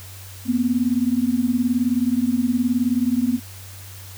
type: beating tone pair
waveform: sine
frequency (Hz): 236.1 / 255.1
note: A#3 / C4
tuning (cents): +22 / -44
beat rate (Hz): 19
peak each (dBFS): -20 / -20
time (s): 0.45-3.4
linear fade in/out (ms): 50
effects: added 95 Hz sine -38 dBFS peak until 4.17 s + white hiss -42 dBFS RMS until 4.17 s